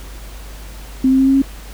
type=tone with pitch steps; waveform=sine; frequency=261.6 / 264.2 / 266.8 / 269.4 / 272.1 Hz; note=C4 / C4 / C4 / C#4 / C#4; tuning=0 / +17 / +34 / -49 / -32 cents; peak=-9 dBFS; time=1.04-1.42 s; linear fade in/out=5 ms; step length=76 ms; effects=added 50 Hz sine -31 dBFS peak until 1.73 s + pink hiss -39 dBFS RMS until 1.73 s